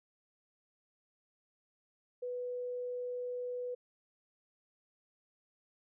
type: tone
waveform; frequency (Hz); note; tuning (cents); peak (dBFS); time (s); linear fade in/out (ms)
sine; 493.9; B4; 0; -36; 2.22-3.75; 10
effects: none

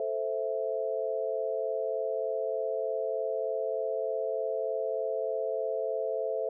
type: chord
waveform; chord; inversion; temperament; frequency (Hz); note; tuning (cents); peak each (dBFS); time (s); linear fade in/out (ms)
sine; A minor; none; equal; 440 / 523.3 / 659.3; A4 / C5 / E5; 0 / 0 / 0; -33; 0-6.49; 2
effects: none

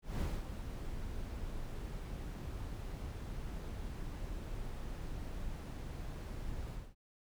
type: noise with ADSR envelope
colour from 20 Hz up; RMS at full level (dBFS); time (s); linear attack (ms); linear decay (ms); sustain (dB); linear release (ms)
brown; -34; 0.02-6.95; 190; 230; -8; 220
effects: none

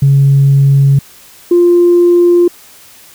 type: tone pair in turn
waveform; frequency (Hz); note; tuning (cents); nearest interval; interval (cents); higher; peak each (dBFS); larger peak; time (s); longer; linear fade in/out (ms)
sine; 138.59 / 349.2; C#3 / F4; 0 / 0; octave + major third; 1600; second; -3; neither; 0.02-0.99 / 1.51-2.48; neither; 5
effects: tanh soft clip ceiling 0 dBFS + white hiss -39 dBFS RMS until 3.14 s

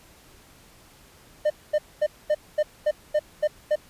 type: tone bursts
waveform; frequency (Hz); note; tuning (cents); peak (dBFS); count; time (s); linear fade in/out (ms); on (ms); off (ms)
triangle; 604; D5; +48; -16; 9; 1.45-3.758; 10; 52; 230
effects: pink hiss -53 dBFS RMS until 3.89 s + resampled to 32000 Hz

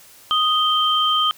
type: tone pair together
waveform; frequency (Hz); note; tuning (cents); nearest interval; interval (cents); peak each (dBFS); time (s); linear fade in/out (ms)
sine; 1244.5 / 3136; D#6 / G7; 0 / 0; octave + major third; 1600; -18; 0.31-1.31; 0
effects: white hiss -47 dBFS RMS until 1.37 s

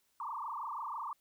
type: tone with frequency modulation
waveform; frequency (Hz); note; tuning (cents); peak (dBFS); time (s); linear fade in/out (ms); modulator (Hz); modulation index
sine; 1046.5; C6; 0; -37; 0.2-1.13; 2; 26.1; 5.9
effects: white hiss -75 dBFS RMS until 1.2 s

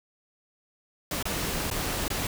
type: noise with dropouts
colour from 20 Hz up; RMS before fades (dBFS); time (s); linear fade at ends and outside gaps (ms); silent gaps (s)
pink; -30; 1.11-2.27; 2; 1.227-1.254 / 1.702-1.712 / 2.081-2.102
effects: none

